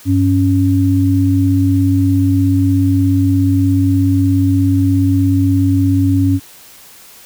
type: tone pair together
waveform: sine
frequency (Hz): 98 / 277.2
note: G2 / C#4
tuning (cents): 0 / 0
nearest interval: octave + tritone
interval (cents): 1800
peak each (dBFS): -12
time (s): 0.05-6.4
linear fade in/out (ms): 50
effects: white hiss -40 dBFS RMS until 7.25 s